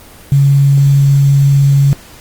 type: tone with quantisation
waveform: sine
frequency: 139.5 Hz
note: C#3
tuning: 11 cents sharp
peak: -5 dBFS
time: 0.32-1.93 s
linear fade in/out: 0 ms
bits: 5
effects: pink hiss -37 dBFS RMS until 2.2 s + Opus 24 kbps